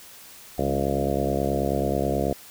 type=harmonic tone with a mistuned harmonic; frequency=69.3 Hz; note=C#2; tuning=in tune; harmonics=1 / 2 / 3 / 4 / 5 / 6 / 7 / 8 / 9 / 10; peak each=-31 / -31 / -31 / -31 / -31 / -31 / -31 / -31 / -31 / -31 dBFS; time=0.58-2.33 s; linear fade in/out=5 ms; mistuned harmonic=3; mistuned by=-30 cents; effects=white hiss -46 dBFS RMS until 2.5 s